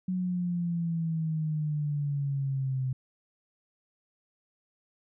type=exponential sweep; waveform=sine; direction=down; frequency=185.2 to 128.9 Hz; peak=-27 dBFS; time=0.08-2.93 s; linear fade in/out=5 ms; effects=none